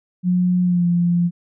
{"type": "tone with pitch glide", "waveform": "sine", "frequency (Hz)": [180, 173.57], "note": ["F#3", "F3"], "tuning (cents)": [-47, -10], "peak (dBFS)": -14, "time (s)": [0.23, 1.31], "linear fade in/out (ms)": 50, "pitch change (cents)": -63, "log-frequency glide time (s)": [0.63, 0.86], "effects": []}